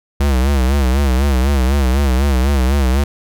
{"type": "tone with vibrato", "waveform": "square", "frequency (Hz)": 67, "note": "C2", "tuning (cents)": 42, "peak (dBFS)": -12, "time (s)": [0.2, 3.04], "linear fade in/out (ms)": 5, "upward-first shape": "sine", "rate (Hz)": 4, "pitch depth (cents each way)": 120, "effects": []}